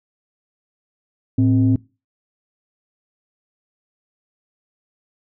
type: tone pair together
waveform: sine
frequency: 110 / 262.4 Hz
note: A2 / C4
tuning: 0 / +5 cents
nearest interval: octave + minor third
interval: 1505 cents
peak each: -14 dBFS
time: 1.38-1.76 s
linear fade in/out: 5 ms
effects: noise-tail reverb RT60 0.3 s tail -23 dB re dry + tanh soft clip ceiling -7 dBFS